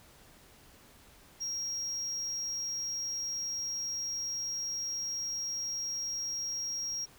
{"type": "tone", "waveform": "triangle", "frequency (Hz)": 5610, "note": "F8", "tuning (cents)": 7, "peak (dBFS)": -32, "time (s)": [1.4, 7.06], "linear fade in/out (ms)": 20, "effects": ["pink hiss -58 dBFS RMS until 7.18 s"]}